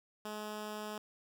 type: tone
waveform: 10% pulse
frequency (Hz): 212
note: G#3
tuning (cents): +36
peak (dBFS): -32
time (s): 0.25-0.98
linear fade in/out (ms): 2
effects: none